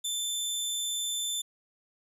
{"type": "tone", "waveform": "20% pulse", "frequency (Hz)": 3538, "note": "A7", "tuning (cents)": 9, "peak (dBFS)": -24, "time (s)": [0.04, 1.42], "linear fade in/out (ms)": 10, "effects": []}